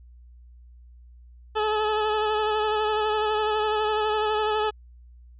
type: tone with vibrato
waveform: 20% pulse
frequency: 428.2 Hz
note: A4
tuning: 47 cents flat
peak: -17 dBFS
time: 1.55-4.71 s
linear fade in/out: 20 ms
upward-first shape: sine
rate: 12 Hz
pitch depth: 26 cents each way
effects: added 60 Hz sine -46 dBFS peak until 5.39 s + resampled to 8000 Hz